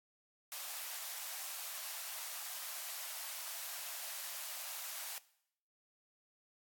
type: high-pass noise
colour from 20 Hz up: white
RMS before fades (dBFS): -44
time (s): 0.52-5.18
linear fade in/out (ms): 0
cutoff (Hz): 590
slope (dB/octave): 48
effects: noise-tail reverb RT60 0.7 s tail -19 dB re dry + AAC 64 kbps